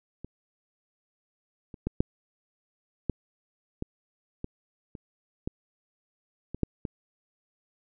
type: clicks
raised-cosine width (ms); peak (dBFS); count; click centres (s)
3; -26 / -29 / -15 / -9 / -13 / -18 / -20 / -28 / -17 / -22 / -11 / -19; 12; 0.246 / 1.742 / 1.87 / 2.005 / 3.097 / 3.824 / 4.444 / 4.952 / 5.475 / 6.546 / 6.633 / 6.852
effects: none